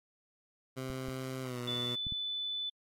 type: tone with pitch glide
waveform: 15% pulse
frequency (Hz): 130.81 to 122.05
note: C3 to B2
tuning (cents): 0 to -20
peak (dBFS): -31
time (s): 0.76-1.96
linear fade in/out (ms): 20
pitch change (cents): -120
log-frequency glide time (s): 1.42-1.59
type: clicks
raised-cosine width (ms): 5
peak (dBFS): -30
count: 4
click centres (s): 0.901 / 1.085 / 2.068 / 2.123
type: tone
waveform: sine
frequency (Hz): 3496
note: A7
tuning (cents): -12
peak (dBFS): -34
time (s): 1.67-2.7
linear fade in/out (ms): 10
effects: AAC 48 kbps